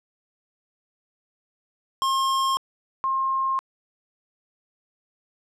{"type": "tone pair in turn", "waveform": ["square", "sine"], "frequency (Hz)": [1070, 1065.9], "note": ["C6", "C6"], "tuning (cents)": [38, 32], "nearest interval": "unison", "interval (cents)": 6, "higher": "first", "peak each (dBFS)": -21, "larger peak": "neither", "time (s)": [[2.02, 2.57], [3.04, 3.59]], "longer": "neither", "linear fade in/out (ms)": 0, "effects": ["low-pass 9000 Hz 12 dB/octave"]}